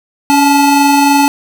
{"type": "tone pair together", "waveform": "square", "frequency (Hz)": [280.9, 866], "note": ["C#4", "A5"], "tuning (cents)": [23, -28], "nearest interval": "octave + perfect fifth", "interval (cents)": 1949, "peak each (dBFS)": -10, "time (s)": [0.3, 1.28], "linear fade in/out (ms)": 0, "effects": []}